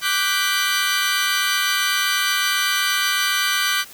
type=chord; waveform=20% pulse; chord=G major seventh; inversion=second; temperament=equal; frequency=1174.7 / 1480 / 1568 / 1975.5 Hz; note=D6 / F#6 / G6 / B6; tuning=0 / 0 / 0 / 0 cents; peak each=-19 dBFS; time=0.01-3.85 s; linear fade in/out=50 ms; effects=white hiss -42 dBFS RMS until 3.93 s